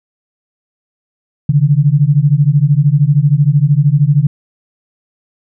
sine beating tone pair, 138.59 / 151.59 Hz, C#3 / D#3, 0 / -45 cents, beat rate 13 Hz, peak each -10 dBFS, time 1.49-4.27 s, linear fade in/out 5 ms, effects none

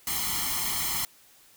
white noise with comb filter, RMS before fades -29 dBFS, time 0.07-1.05 s, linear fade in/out 2 ms, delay 0.95 ms, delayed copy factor +0.85, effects white hiss -57 dBFS RMS until 1.56 s

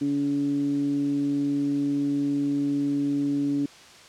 15% pulse tone with low-pass filter, 142.2 Hz, C#3, 45 cents sharp, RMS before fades -25 dBFS, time 0.01-3.66 s, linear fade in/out 5 ms, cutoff 290 Hz, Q 6.7, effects white hiss -48 dBFS RMS until 4.08 s + low-pass 6000 Hz 12 dB/octave

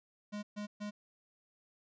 square tone bursts, 207.7 Hz, G#3, in tune, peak -39 dBFS, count 3, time 0.32-0.91 s, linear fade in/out 20 ms, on 110 ms, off 130 ms, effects resampled to 16000 Hz

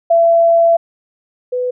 sine tone pair in turn, 672 / 498.5 Hz, E5 / B4, +33 / +16 cents, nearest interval perfect fourth, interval 517 cents, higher first, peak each -7 / -15 dBFS, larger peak first, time 0.1-0.77 / 1.52-1.71 s, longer first, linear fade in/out 10 ms, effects none

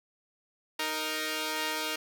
5% pulse tone pair together, 311.2 / 466.2 Hz, D#4 / A#4, 0 / 0 cents, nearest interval perfect fifth, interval 700 cents, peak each -22 dBFS, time 0.79-1.96 s, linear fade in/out 5 ms, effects none

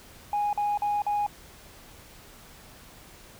sine tone bursts, 826 Hz, G#5, 10 cents flat, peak -22 dBFS, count 4, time 0.33-1.265 s, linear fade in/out 2 ms, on 200 ms, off 45 ms, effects tanh soft clip ceiling -21 dBFS + pink hiss -50 dBFS RMS until 3.39 s

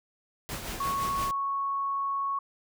pink noise with tremolo, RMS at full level -35 dBFS, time 0.49-1.31 s, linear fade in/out 0 ms, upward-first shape sine, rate 5.8 Hz, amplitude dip 45%
sine tone, 1106 Hz, C#6, 4 cents flat, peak -27 dBFS, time 0.8-2.39 s, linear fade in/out 5 ms
effects none

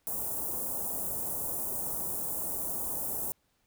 white band-stop noise, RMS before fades -34 dBFS, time 0.07-3.32 s, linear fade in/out 0 ms, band 910 to 9000 Hz, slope 24 dB/octave, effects pink hiss -73 dBFS RMS until 3.66 s

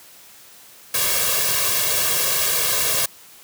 white noise with comb filter, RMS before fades -20 dBFS, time 0.94-3.06 s, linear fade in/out 5 ms, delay 1.8 ms, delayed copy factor +0.95, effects white hiss -46 dBFS RMS until 3.43 s + high-pass 100 Hz 12 dB/octave

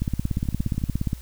two click trains, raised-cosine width 5 ms, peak -23 / -11 dBFS, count 9 / 20, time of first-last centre 0.31-0.89 / 0.02-1.131 s, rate 13.8 / 17.1 Hz, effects added 60 Hz sine -38 dBFS peak until 1.21 s + white hiss -50 dBFS RMS until 1.21 s

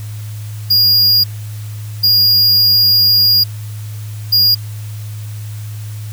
square tone bursts at uneven times, 4841 Hz, D#8, 48 cents flat, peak -8 dBFS, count 3, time 0.7-1.24 / 2.03-3.44 / 4.32-4.55 s, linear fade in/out 10 ms, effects added 106 Hz sine -23 dBFS peak until 6.12 s + white hiss -39 dBFS RMS until 6.12 s

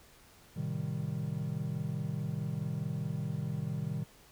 triangle chord, A half-diminished seventh, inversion none, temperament equal, 110 / 130.81 / 155.56 / 196 Hz, A2 / C3 / Eb3 / G3, 0 / 0 / 0 / 0 cents, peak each -39 / -36 / -34 / -39 dBFS, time 0.56-4.04 s, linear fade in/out 10 ms, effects pink hiss -59 dBFS RMS until 4.31 s

